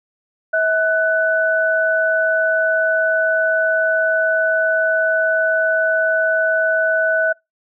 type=tone pair together; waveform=sine; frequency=644.9 / 1492 Hz; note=E5 / F#6; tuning=-38 / +14 cents; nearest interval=octave + minor third; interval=1452 cents; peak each=-17 / -16 dBFS; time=0.53-7.33 s; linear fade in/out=10 ms; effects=noise-tail reverb RT60 0.2 s tail -25 dB re dry